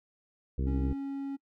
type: harmonic tone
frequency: 66.1 Hz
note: C2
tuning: 18 cents sharp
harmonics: 1 / 2 / 3 / 4 / 5 / 6 / 7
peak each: -29 / -35 / -39 / -41 / -43 / -45 / -46 dBFS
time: 0.58-0.93 s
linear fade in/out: 5 ms
type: tone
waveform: triangle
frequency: 275.8 Hz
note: C#4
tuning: 9 cents flat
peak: -31 dBFS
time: 0.66-1.37 s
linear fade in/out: 20 ms
effects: noise-tail reverb RT60 0.1 s tail -23 dB re dry